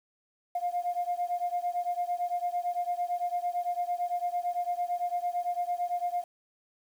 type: beating tone pair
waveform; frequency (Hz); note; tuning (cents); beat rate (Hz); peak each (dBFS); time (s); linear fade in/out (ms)
sine; 703 / 711.9; F5 / F5; +11 / +33; 8.9; -30 / -31; 0.55-6.24; 5
effects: tanh soft clip ceiling -22 dBFS + 9-bit